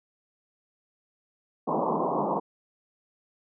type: band-pass noise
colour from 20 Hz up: white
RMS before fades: -27 dBFS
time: 1.67-2.4 s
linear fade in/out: 10 ms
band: 150 to 1100 Hz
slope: 96 dB/octave
effects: none